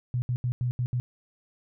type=tone bursts at uneven times; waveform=sine; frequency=123.47 Hz; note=B2; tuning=in tune; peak=-24 dBFS; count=6; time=0.14-0.22 / 0.29-0.36 / 0.44-0.52 / 0.61-0.71 / 0.79-0.86 / 0.93-1 s; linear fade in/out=0 ms; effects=none